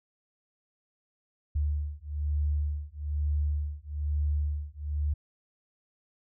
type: beating tone pair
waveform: sine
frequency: 73.42 / 74.52 Hz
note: D2 / D2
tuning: 0 / +26 cents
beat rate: 1.1 Hz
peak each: -30 / -30 dBFS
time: 1.55-5.14 s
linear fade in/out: 10 ms
effects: none